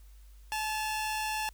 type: tone pair together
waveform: sawtooth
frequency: 863 / 2736 Hz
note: A5 / F7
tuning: -34 / -36 cents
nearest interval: octave + minor sixth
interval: 1998 cents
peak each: -28 / -35 dBFS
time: 0.52-1.49 s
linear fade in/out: 0 ms
effects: added 50 Hz sine -50 dBFS peak until 1.53 s + white hiss -66 dBFS RMS until 1.53 s